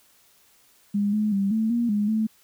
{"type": "tone with pitch steps", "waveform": "sine", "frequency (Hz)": [203.5, 212.6, 197.2, 220.9, 236.5, 207.2, 218.9], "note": ["G#3", "G#3", "G3", "A3", "A#3", "G#3", "A3"], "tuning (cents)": [-35, 41, 11, 7, 25, -4, -9], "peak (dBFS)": -20, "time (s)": [0.94, 2.27], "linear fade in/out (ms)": 10, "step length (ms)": 190, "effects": ["white hiss -59 dBFS RMS until 2.43 s"]}